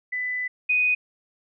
sine tone pair in turn, 1997 / 2490 Hz, B6 / D#7, +19 / +1 cents, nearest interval major third, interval 382 cents, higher second, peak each -25 / -18 dBFS, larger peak second, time 0.12-0.48 / 0.69-0.95 s, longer first, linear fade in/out 10 ms, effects none

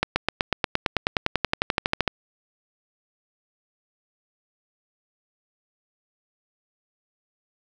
accelerating click train, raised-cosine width 0.3 ms, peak -4 dBFS, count 22, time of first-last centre 0.03-2.078 s, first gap 130 ms, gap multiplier 0.97, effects none

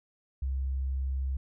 sine tone, 66.5 Hz, C2, 29 cents sharp, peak -28 dBFS, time 0.42-1.37 s, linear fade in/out 5 ms, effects none

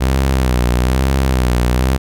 sawtooth tone with vibrato, 63.8 Hz, C2, 43 cents flat, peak -8 dBFS, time 0-1.98 s, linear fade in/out 20 ms, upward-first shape sine, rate 1.1 Hz, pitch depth 89 cents each way, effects none

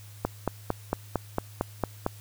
click train, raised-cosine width 1 ms, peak -11 dBFS, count 9, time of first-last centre 0.25-2.064 s, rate 4.41 Hz, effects added 104 Hz sine -45 dBFS peak until 2.2 s + white hiss -53 dBFS RMS until 2.2 s

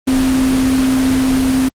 sine tone in noise, 261.6 Hz, C4, in tune, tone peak -11 dBFS, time 0.07-1.69 s, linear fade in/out 10 ms, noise pink, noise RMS -21 dBFS, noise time 0.07-1.69 s, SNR +7 dB, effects low-pass 11000 Hz 12 dB/octave + Opus 32 kbps

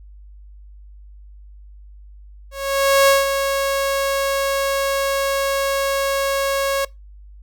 sawtooth tone with ADSR envelope, 550 Hz, C#5, 14 cents flat, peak -6 dBFS, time 2.51-6.85 s, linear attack 570 ms, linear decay 170 ms, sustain -8 dB, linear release 5 ms, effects noise-tail reverb RT60 0.2 s tail -23 dB re dry + added 50 Hz sine -39 dBFS peak until 7.42 s

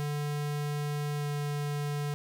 square tone with pitch glide, 146.83 to 145.98 Hz, D3 to D3, 0 to -10 cents, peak -31 dBFS, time 0-2.14 s, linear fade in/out 0 ms, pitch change -10 cents, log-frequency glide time 1.17-1.25 s, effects none

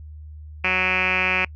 5% pulse tone with low-pass filter, 185 Hz, F#3, in tune, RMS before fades -21 dBFS, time 0.64-1.45 s, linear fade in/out 5 ms, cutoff 2500 Hz, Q 9.2, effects noise-tail reverb RT60 0.1 s tail -26 dB re dry + added 76 Hz sine -36 dBFS peak until 1.55 s

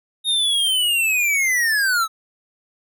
square linear sweep, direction down, 3729 to 1275 Hz, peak -17 dBFS, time 0.24-2.08 s, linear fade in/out 50 ms, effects none

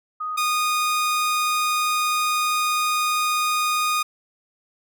sine / sawtooth tone pair in turn, 1244.5 / 1232.3 Hz, D#6 / D#6, 0 / -17 cents, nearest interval unison, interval 17 cents, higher first, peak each -25 / -16 dBFS, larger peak second, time 0.2-0.37 / 0.37-4.03 s, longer second, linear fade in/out 10 ms, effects none

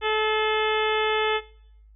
harmonic tone with a mistuned harmonic, 433 Hz, A4, 28 cents flat, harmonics 1 / 2 / 3 / 4 / 5 / 6 / 7 / 8, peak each -25 / -28 / -30 / -31 / -32 / -33 / -33 / -34 dBFS, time 0.01-1.41 s, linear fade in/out 50 ms, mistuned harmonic 5, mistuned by -32 cents, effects noise-tail reverb RT60 0.7 s tail -19 dB re dry + added 52 Hz sine -49 dBFS peak until 1.95 s

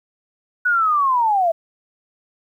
sine linear sweep, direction down, 1486 to 642 Hz, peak -14 dBFS, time 0.65-1.52 s, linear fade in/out 10 ms, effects 9-bit

